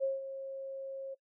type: tone with ADSR envelope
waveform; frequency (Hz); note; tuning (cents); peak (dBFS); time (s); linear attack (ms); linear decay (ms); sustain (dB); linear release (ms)
sine; 540; C#5; -45; -27; 0-1.15; 35; 170; -11; 17
effects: noise-tail reverb RT60 0.1 s tail -23 dB re dry